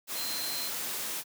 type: tone in noise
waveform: sine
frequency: 4123 Hz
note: C8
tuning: 26 cents flat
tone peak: -36 dBFS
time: 0.14-0.71 s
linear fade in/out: 50 ms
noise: white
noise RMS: -35 dBFS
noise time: 0.07-1.24 s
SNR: -4 dB
effects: high-pass 150 Hz 12 dB/octave